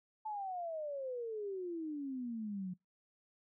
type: exponential sweep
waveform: sine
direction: down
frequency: 880 to 178 Hz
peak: -38 dBFS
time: 0.25-2.74 s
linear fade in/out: 10 ms
effects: noise-tail reverb RT60 0.2 s tail -25 dB re dry